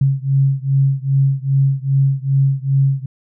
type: beating tone pair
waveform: sine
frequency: 135.5 / 138 Hz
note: C#3 / C#3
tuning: -39 / -7 cents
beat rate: 2.5 Hz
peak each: -15 / -16 dBFS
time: 0.01-3.06 s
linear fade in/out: 5 ms
effects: none